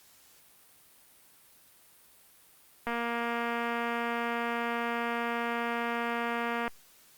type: click train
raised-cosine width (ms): 0.5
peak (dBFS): -18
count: 896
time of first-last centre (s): 2.87-6.679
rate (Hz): 235
effects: white hiss -59 dBFS RMS until 7.17 s + Opus 48 kbps